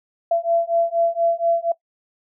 sine beating tone pair, 673 / 677.2 Hz, E5 / E5, +36 / +46 cents, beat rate 4.2 Hz, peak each -20 dBFS, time 0.31-1.72 s, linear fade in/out 5 ms, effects noise-tail reverb RT60 0.1 s tail -19 dB re dry

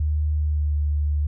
sine tone with pitch glide, 75.7 to 73.89 Hz, D#2 to D2, -47 to +11 cents, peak -19 dBFS, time 0-1.27 s, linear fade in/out 5 ms, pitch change -42 cents, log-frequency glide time 0.34-0.77 s, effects none

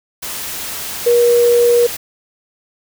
sine tone in noise, 477.5 Hz, A#4, 42 cents sharp, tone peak -8 dBFS, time 1.06-1.87 s, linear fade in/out 10 ms, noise white, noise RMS -25 dBFS, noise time 0.22-1.97 s, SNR +14 dB, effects none

